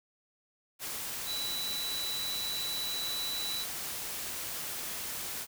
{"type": "tone in noise", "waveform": "sine", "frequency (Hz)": 3951, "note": "B7", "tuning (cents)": 0, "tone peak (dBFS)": -34, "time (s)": [1.25, 3.66], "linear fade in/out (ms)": 50, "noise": "white", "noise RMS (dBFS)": -38, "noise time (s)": [0.79, 5.47], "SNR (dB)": 1, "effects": []}